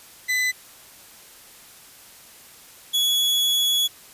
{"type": "tone pair in turn", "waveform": "40% pulse", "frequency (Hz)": [2008, 3377], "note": ["B6", "G#7"], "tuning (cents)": [28, 28], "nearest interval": "major sixth", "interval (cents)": 900, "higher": "second", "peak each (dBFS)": [-19, -17], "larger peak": "second", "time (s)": [[0.28, 0.52], [2.93, 3.88]], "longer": "second", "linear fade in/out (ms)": 20, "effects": ["white hiss -47 dBFS RMS until 4.13 s", "resampled to 32000 Hz"]}